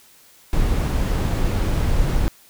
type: noise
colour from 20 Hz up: brown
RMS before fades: -19 dBFS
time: 0.53-2.28 s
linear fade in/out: 0 ms
effects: white hiss -51 dBFS RMS until 2.49 s